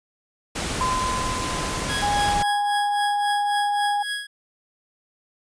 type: noise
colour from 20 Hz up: pink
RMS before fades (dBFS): -27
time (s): 0.55-2.43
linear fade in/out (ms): 10
type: tone with exponential decay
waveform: sine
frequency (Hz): 1025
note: C6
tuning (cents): -36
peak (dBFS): -20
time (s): 0.81-3.76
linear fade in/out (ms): 0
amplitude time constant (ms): 640
type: tone with tremolo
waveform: 25% pulse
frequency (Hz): 1661.2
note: G#6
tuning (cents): 0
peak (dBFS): -20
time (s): 1.89-4.27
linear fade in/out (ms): 10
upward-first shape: triangle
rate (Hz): 3.7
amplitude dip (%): 80
type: tone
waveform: sine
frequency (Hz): 820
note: G#5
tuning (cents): -22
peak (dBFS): -20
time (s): 2.02-4.03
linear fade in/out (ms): 10
effects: resampled to 22050 Hz